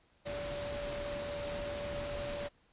sine tone in noise, 578 Hz, D5, 28 cents flat, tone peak -38 dBFS, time 0.25-2.49 s, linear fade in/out 20 ms, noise pink, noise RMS -42 dBFS, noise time 0.25-2.49 s, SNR +1 dB, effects pink hiss -69 dBFS RMS until 2.72 s + resampled to 8000 Hz

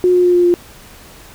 sine tone with pitch steps, 361.6 / 358.7 / 355.8 / 352.9 / 350.1 Hz, F#4 / F4 / F4 / F4 / F4, -40 / +46 / +32 / +18 / +4 cents, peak -8 dBFS, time 0.04-0.54 s, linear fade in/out 0 ms, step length 100 ms, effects pink hiss -40 dBFS RMS until 1.34 s

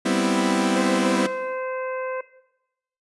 sawtooth chord, C major seventh, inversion second, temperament equal, 196 / 246.9 / 261.6 / 329.6 Hz, G3 / B3 / C4 / E4, 0 / 0 / 0 / 0 cents, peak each -21 dBFS, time 0.05-1.27 s, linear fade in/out 10 ms
harmonic tone, 517 Hz, C5, 21 cents flat, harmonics 1 / 2 / 3 / 4 / 5, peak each -27 / -33 / -37 / -39 / -41 dBFS, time 0.76-2.21 s, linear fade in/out 5 ms
effects noise-tail reverb RT60 0.9 s tail -17 dB re dry + resampled to 24000 Hz

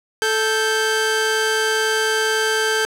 sawtooth tone pair together, 438 / 1568 Hz, A4 / G6, -8 / 0 cents, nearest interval octave + minor seventh, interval 2208 cents, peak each -16 dBFS, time 0.22-2.85 s, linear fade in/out 0 ms, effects low-pass 11000 Hz 12 dB/octave + 7-bit

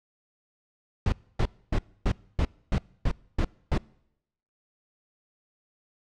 brown noise bursts, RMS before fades -23 dBFS, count 9, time 1.06-3.778 s, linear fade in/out 2 ms, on 62 ms, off 270 ms, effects noise-tail reverb RT60 0.8 s tail -25 dB re dry + low-pass 5000 Hz 12 dB/octave

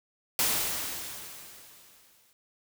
white noise with exponential decay, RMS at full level -25 dBFS, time 0.39-2.33 s, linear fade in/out 1 ms, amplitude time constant 420 ms, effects none

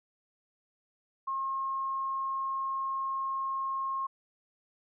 sine tone, 1075 Hz, C6, 47 cents sharp, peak -30 dBFS, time 1.27-4.07 s, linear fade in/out 10 ms, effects none

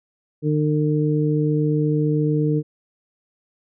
harmonic tone, 151.2 Hz, D#3, 49 cents flat, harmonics 1 / 2 / 3, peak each -19 / -22 / -24 dBFS, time 0.42-2.63 s, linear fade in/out 50 ms, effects none

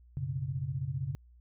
sine chord, F# suspended fourth, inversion none, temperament equal, 92.5 / 123.47 / 138.59 Hz, F#2 / B2 / C#3, 0 / 0 / 0 cents, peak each -40 / -37 / -34 dBFS, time 0.17-1.15 s, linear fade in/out 0 ms, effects added 60 Hz sine -55 dBFS peak until 1.4 s

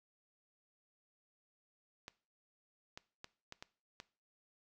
clicks, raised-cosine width 0.2 ms, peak -29 dBFS, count 6, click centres 2.081 / 2.975 / 3.244 / 3.524 / 3.625 / 4.001 s, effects noise-tail reverb RT60 0.4 s tail -20 dB re dry

